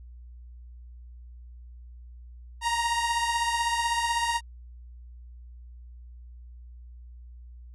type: beating tone pair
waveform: sawtooth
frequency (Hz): 932.3 / 948.3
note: A#5 / A#5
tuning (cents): 0 / +29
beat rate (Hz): 16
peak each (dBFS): -22 / -27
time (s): 2.61-4.41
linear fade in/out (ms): 50
effects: added 60 Hz sine -43 dBFS peak until 7.74 s + resampled to 24000 Hz